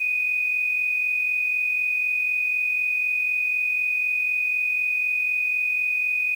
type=tone pair together; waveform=sine; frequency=2445 / 2489 Hz; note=D#7 / D#7; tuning=-31 / 0 cents; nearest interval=unison; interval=31 cents; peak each=-31 / -21 dBFS; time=0-6.35 s; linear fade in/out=10 ms; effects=8-bit